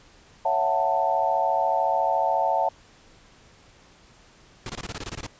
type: chord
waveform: sine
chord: F# minor seventh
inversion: second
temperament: just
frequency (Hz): 555 / 666 / 740 / 888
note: C#5 / E5 / F#5 / A5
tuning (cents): +2 / +18 / 0 / +16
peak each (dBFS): -29 / -26 / -25 / -24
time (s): 0.45-2.69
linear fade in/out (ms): 5
type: noise bursts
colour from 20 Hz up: pink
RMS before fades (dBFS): -33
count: 11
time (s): 4.66-5.266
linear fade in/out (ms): 2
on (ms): 36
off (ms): 21
effects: pink hiss -54 dBFS RMS until 5.39 s + resampled to 16000 Hz